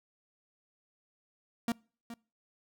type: tone with echo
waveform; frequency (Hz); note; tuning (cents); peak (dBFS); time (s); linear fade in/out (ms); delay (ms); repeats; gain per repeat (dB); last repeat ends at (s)
45% pulse; 233.1; A#3; 0; -28; 1.68-1.72; 2; 420; 1; -13; 2.14
effects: noise-tail reverb RT60 0.4 s tail -26 dB re dry